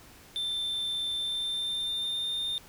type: tone with pitch glide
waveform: triangle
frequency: 3558 to 3624 Hz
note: A7 to A#7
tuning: +19 to -50 cents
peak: -28 dBFS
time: 0.36-2.58 s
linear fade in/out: 0 ms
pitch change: +31 cents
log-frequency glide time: 1.16-2.37 s
effects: pink hiss -53 dBFS RMS until 2.68 s